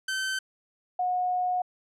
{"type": "tone pair in turn", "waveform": ["sawtooth", "sine"], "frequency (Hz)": [1540, 726.8], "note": ["G6", "F#5"], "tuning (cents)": [-31, -31], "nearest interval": "octave + minor second", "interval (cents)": 1300, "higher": "first", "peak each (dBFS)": -24, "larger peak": "neither", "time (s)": [[0.08, 0.39], [0.99, 1.62]], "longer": "second", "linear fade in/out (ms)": 5, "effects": ["low-pass 10000 Hz 12 dB/octave"]}